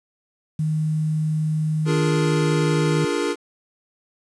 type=tone; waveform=sine; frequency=155.56 Hz; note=D#3; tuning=in tune; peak=-19 dBFS; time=0.59-3.05 s; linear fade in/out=5 ms
type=chord; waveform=square; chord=Bb dominant seventh; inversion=first; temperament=equal; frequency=293.7 / 349.2 / 415.3 / 466.2 Hz; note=D4 / F4 / Ab4 / Bb4; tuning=0 / 0 / 0 / 0 cents; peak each=-27 dBFS; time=1.85-3.36 s; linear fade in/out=50 ms
effects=resampled to 22050 Hz + 8-bit